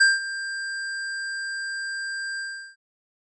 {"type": "tone with ADSR envelope", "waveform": "square", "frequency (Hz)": 1588, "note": "G6", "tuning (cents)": 22, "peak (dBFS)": -13, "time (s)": [0, 2.76], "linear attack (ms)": 12, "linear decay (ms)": 180, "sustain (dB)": -16, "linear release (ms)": 370, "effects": ["resampled to 22050 Hz"]}